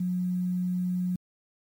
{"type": "tone with quantisation", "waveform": "sine", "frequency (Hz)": 180.7, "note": "F#3", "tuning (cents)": -41, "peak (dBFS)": -25, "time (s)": [0, 1.16], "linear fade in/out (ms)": 5, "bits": 9, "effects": ["MP3 96 kbps"]}